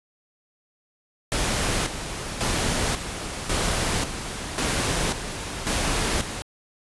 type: noise with tremolo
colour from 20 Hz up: pink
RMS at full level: -24 dBFS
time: 1.32-6.42 s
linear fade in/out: 0 ms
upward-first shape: square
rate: 0.92 Hz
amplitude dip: 60%
effects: resampled to 24000 Hz